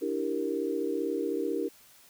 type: chord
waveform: sine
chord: E half-diminished seventh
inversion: third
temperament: equal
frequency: 293.7 / 329.6 / 392 / 466.2 Hz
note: D4 / E4 / G4 / Bb4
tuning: 0 / 0 / 0 / 0 cents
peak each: -34 / -34 / -33 / -33 dBFS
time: 0.01-1.69 s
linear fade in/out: 20 ms
effects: white hiss -57 dBFS RMS until 2.09 s